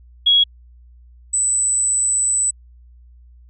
sine tone pair in turn, 3322 / 7984 Hz, G#7 / B8, 0 / +18 cents, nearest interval octave + minor third, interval 1518 cents, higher second, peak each -10 / -15 dBFS, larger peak first, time 0.26-0.44 / 1.33-2.51 s, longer second, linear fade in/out 10 ms, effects added 60 Hz sine -43 dBFS peak until 3.49 s

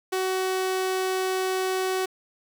sawtooth tone, 375 Hz, F#4, 23 cents sharp, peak -20 dBFS, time 0.12-2.06 s, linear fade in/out 10 ms, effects 8-bit

